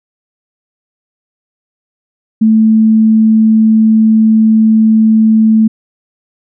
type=tone; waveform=sine; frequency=220 Hz; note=A3; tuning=in tune; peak=-4 dBFS; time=2.41-5.68 s; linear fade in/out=10 ms; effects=none